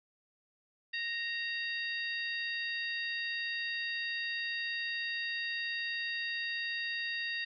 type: harmonic tone with a mistuned harmonic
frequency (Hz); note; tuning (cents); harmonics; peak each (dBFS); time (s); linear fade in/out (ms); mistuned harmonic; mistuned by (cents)
932.3; A#5; 0; 2 / 3 / 4 / 5; -36 / -40 / -42 / -44; 0.93-7.45; 10; 3; -29
effects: none